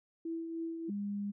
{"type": "tone with tremolo", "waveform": "sine", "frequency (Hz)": 329.6, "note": "E4", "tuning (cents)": 0, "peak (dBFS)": -34, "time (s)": [0.25, 0.9], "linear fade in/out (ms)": 5, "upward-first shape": "triangle", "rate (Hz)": 3.3, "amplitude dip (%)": 45}
{"type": "tone", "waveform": "sine", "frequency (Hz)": 202.9, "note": "G#3", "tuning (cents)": -40, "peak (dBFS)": -34, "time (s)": [0.88, 1.32], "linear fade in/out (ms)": 20}
{"effects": []}